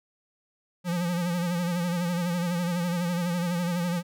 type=tone with vibrato; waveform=square; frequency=174.61 Hz; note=F3; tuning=in tune; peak=-26 dBFS; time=0.84-4.03 s; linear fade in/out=50 ms; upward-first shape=sine; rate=12 Hz; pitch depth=60 cents each way; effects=none